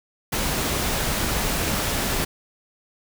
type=noise; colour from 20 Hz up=pink; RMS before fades=-24 dBFS; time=0.32-2.25 s; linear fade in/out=10 ms; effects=none